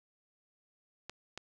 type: clicks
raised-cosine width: 0.2 ms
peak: -24 dBFS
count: 2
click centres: 1.096 / 1.376 s
effects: none